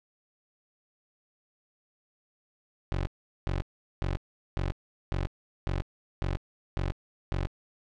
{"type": "tone bursts", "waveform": "20% pulse", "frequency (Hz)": 46.25, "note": "F#1", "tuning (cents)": 0, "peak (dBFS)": -23, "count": 9, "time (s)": [2.92, 7.47], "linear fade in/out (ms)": 0, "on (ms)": 150, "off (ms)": 400, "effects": ["low-pass 4000 Hz 12 dB/octave"]}